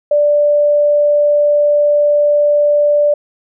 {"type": "tone", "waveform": "sine", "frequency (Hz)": 587.3, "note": "D5", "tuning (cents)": 0, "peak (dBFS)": -8, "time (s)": [0.11, 3.14], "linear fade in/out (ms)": 5, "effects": []}